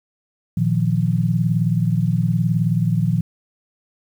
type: chord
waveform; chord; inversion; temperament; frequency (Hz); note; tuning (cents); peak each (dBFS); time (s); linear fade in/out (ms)
sine; Bb suspended fourth; none; equal; 116.54 / 155.56 / 174.61; Bb2 / Eb3 / F3; 0 / 0 / 0; -20; 0.57-3.21; 5
effects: 8-bit